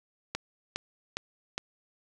click train, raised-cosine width 0.2 ms, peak -14 dBFS, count 4, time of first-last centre 0.35-1.58 s, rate 2.44 Hz, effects none

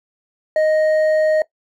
sine tone with hard clipping, 622.3 Hz, D#5, in tune, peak -14 dBFS, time 0.56-1.42 s, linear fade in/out 2 ms, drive 4 dB, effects noise-tail reverb RT60 0.1 s tail -18 dB re dry

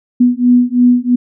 sine beating tone pair, 244.3 / 247.3 Hz, B3 / B3, -19 / +3 cents, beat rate 3 Hz, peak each -10 dBFS, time 0.2-1.16 s, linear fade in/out 10 ms, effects none

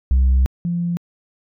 sine tone pair in turn, 64.7 / 172.73 Hz, C2 / F3, -19 / -19 cents, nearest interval octave + perfect fourth, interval 1700 cents, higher second, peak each -9 / -18 dBFS, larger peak first, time 0.11-0.46 / 0.65-0.97 s, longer first, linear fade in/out 0 ms, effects tanh soft clip ceiling -10 dBFS

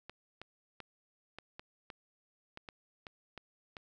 clicks, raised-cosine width 0.3 ms, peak -29 dBFS, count 11, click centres 0.096 / 0.416 / 0.803 / 1.386 / 1.595 / 1.902 / 2.574 / 2.688 / 3.068 / 3.377 / 3.768 s, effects none

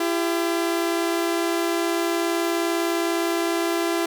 sawtooth tone pair together, 337.8 / 397.4 Hz, E4 / G4, +42 / +24 cents, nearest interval minor third, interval 282 cents, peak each -18 / -24 dBFS, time 0-4.06 s, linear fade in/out 5 ms, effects none

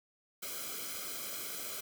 white noise with comb filter, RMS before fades -41 dBFS, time 0.42-1.81 s, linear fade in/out 10 ms, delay 1.1 ms, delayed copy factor -0.9, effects none

